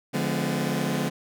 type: chord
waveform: sawtooth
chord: D diminished seventh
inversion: none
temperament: just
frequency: 146.83 / 176.2 / 211.4 / 253.7 Hz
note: D3 / F3 / Ab3 / Cb4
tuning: 0 / +16 / +31 / +47 cents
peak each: -26 dBFS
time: 0.13-1.1 s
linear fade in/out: 20 ms
effects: none